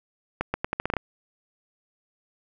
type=accelerating click train; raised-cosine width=0.5 ms; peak=-10 dBFS; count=9; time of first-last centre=0.41-0.967 s; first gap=130 ms; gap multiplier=0.81; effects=none